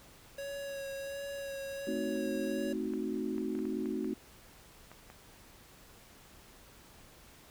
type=tone with vibrato; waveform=square; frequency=554.4 Hz; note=C#5; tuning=in tune; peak=-39 dBFS; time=0.38-2.73 s; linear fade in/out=5 ms; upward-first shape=sine; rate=1.4 Hz; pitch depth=20 cents each way
type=chord; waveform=sine; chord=A diminished seventh; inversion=none; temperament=equal; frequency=220 / 261.6 / 311.1 / 370 Hz; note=A3 / C4 / Eb4 / Gb4; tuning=0 / 0 / 0 / 0 cents; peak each=-38 dBFS; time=1.87-4.14 s; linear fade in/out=5 ms
type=clicks; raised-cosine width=0.5 ms; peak=-35 dBFS; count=9; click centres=2.936 / 3.381 / 3.552 / 3.59 / 3.654 / 3.858 / 4.045 / 4.916 / 5.101 s
effects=pink hiss -57 dBFS RMS until 7.5 s